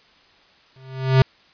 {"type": "tone with exponential growth", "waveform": "square", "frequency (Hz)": 131.8, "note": "C3", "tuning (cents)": 13, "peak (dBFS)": -9, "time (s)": [0.76, 1.22], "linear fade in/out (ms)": 2, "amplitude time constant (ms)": 100, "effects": ["white hiss -54 dBFS RMS until 1.53 s", "resampled to 11025 Hz"]}